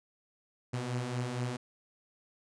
sawtooth beating tone pair, 120.5 / 124.8 Hz, B2 / B2, -42 / +19 cents, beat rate 4.3 Hz, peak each -35 / -30 dBFS, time 0.73-1.57 s, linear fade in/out 10 ms, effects resampled to 22050 Hz

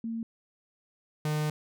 sine / 45% pulse tone pair in turn, 227.7 / 151.97 Hz, A#3 / D#3, -40 / -40 cents, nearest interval perfect fifth, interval 700 cents, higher first, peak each -31 / -27 dBFS, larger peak second, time 0.04-0.23 / 1.25-1.5 s, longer second, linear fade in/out 2 ms, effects none

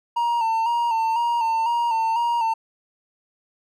triangle tone with vibrato, 922 Hz, A#5, 19 cents flat, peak -17 dBFS, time 0.16-2.54 s, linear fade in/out 10 ms, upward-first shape square, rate 2 Hz, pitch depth 41 cents each way, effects none

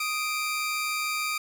sawtooth tone pair together, 1244.3 / 2349 Hz, D#6 / D7, 0 / 0 cents, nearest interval major seventh, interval 1100 cents, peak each -27 / -26 dBFS, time 0-1.38 s, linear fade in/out 5 ms, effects none

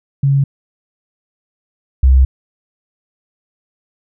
sine tone pair in turn, 138.5 / 65.36 Hz, C#3 / C2, -1 / -1 cents, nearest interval octave + minor second, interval 1300 cents, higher first, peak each -9 / -5 dBFS, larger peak second, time 0.23-0.44 / 2.03-2.25 s, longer second, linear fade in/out 5 ms, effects none

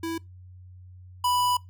square tone pair in turn, 329.6 / 987.7 Hz, E4 / B5, 0 / 0 cents, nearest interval octave + perfect fifth, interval 1900 cents, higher second, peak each -29 / -22 dBFS, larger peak second, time 0.03-0.18 / 1.24-1.57 s, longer second, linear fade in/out 5 ms, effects noise-tail reverb RT60 0.2 s tail -23 dB re dry + added 91 Hz sine -44 dBFS peak until 1.69 s

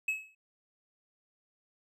triangle tone with exponential decay, 2577 Hz, E7, 40 cents flat, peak -24 dBFS, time 0.08-0.35 s, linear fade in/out 5 ms, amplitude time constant 57 ms, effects none

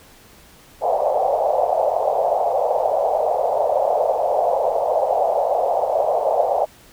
white band-pass noise, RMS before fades -19 dBFS, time 0.81-6.66 s, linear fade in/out 20 ms, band 520 to 770 Hz, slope 48 dB/octave, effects pink hiss -48 dBFS RMS until 6.92 s

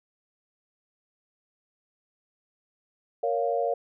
sine chord, Bb minor, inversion none, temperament just, 466.2 / 559.4 / 699.2 Hz, Bb4 / Db5 / F5, 0 / +16 / +2 cents, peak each -28 dBFS, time 3.23-3.74 s, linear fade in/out 5 ms, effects none

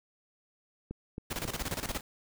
click train, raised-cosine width 3 ms, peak -25 dBFS, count 4, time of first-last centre 0.91-1.723 s, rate 3.69 Hz
pink noise with tremolo, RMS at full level -34 dBFS, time 1.3-2.01 s, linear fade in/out 10 ms, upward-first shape square, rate 17 Hz, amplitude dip 75%
effects none

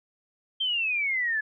sine exponential sweep, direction down, 3183 to 1696 Hz, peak -24 dBFS, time 0.6-1.41 s, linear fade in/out 10 ms, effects none

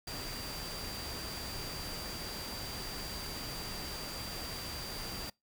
sine tone in noise, 4719 Hz, D8, 7 cents sharp, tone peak -44 dBFS, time 0.07-5.3 s, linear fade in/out 5 ms, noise pink, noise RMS -42 dBFS, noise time 0.07-5.3 s, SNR -5 dB, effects noise-tail reverb RT60 0.2 s tail -25 dB re dry

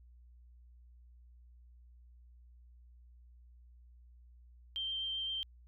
sine tone with vibrato, 3145 Hz, G7, 5 cents sharp, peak -35 dBFS, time 4.76-5.43 s, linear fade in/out 0 ms, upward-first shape triangle, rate 7.8 Hz, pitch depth 10 cents each way, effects added 60 Hz sine -56 dBFS peak until 5.67 s

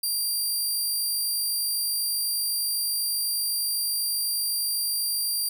15% pulse tone, 4737 Hz, D8, 14 cents sharp, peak -18 dBFS, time 0.03-5.49 s, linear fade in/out 5 ms, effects none

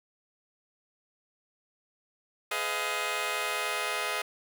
10% pulse chord, F half-diminished seventh, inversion first, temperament just, 419.1 / 502.9 / 628.6 / 698.5 Hz, Ab4 / Cb5 / Eb5 / F5, +16 / +31 / +18 / 0 cents, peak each -28 / -28 / -27 / -28 dBFS, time 2.51-4.22 s, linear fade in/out 5 ms, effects none

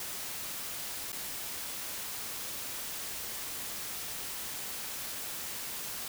white noise with dropouts, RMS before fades -39 dBFS, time 0-6.08 s, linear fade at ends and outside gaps 2 ms, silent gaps 1.12-1.128 s, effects none

